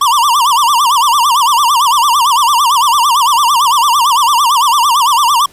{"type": "tone with vibrato", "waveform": "square", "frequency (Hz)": 1046.5, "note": "C6", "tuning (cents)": 0, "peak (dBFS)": -8, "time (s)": [0.01, 5.46], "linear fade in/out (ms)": 5, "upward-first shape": "sine", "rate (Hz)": 8.9, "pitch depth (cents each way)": 230, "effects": ["pink hiss -43 dBFS RMS until 5.52 s", "resampled to 32000 Hz"]}